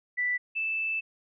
sine tone pair in turn, 1975.5 / 2637 Hz, B6 / E7, 0 / 0 cents, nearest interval perfect fourth, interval 500 cents, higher second, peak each -25 / -27 dBFS, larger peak first, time 0.17-0.38 / 0.55-1.01 s, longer second, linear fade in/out 20 ms, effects none

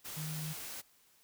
sine tone in noise, 155.4 Hz, D#3, 2 cents flat, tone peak -38 dBFS, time 0.16-0.54 s, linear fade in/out 20 ms, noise white, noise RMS -44 dBFS, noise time 0.04-0.82 s, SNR +3 dB, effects white hiss -67 dBFS RMS until 1.23 s

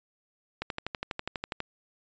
click train, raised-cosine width 0.3 ms, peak -16 dBFS, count 13, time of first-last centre 0.62-1.604 s, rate 12.2 Hz, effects resampled to 16000 Hz

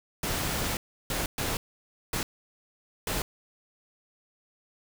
pink noise bursts at uneven times, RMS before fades -30 dBFS, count 5, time 0.23-0.77 / 1.1-1.26 / 1.38-1.57 / 2.13-2.23 / 3.07-3.22 s, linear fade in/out 2 ms, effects none

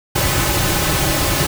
pink noise with comb filter, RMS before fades -17 dBFS, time 0.15-1.47 s, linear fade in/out 10 ms, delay 4.3 ms, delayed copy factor -0.65, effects none

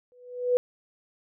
sine tone with exponential growth, 493.9 Hz, B4, in tune, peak -16 dBFS, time 0.12-0.57 s, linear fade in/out 0 ms, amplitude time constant 97 ms, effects none

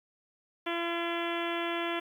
harmonic tone with a mistuned harmonic, 340 Hz, F4, 46 cents flat, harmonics 1 / 2 / 3 / 4 / 5 / 6 / 7 / 8 / 9 / 10, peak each -34 / -37 / -39 / -40 / -41 / -42 / -42 / -43 / -44 / -44 dBFS, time 0.66-2 s, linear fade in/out 10 ms, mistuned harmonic 7, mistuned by -18 cents, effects 10-bit

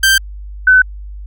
sawtooth / sine tone pair in turn, 1568 / 1510.9 Hz, G6 / F#6, 0 / +36 cents, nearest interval minor second, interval 64 cents, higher first, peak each -4 dBFS, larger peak neither, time 0.03-0.18 / 0.67-0.82 s, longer neither, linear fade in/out 5 ms, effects added 50 Hz sine -26 dBFS peak until 1.26 s

